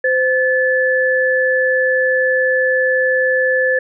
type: tone pair together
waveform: sine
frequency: 515.5 / 1734 Hz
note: C5 / A6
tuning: -26 / -26 cents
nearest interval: octave + major sixth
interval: 2100 cents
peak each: -15 dBFS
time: 0.04-3.79 s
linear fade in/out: 5 ms
effects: none